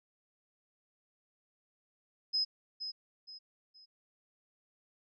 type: tone with echo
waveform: sine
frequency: 5080 Hz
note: D#8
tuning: 35 cents sharp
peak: -28 dBFS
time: 2.33-2.45 s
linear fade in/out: 20 ms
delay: 470 ms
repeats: 3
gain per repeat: -9 dB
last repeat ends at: 3.86 s
effects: none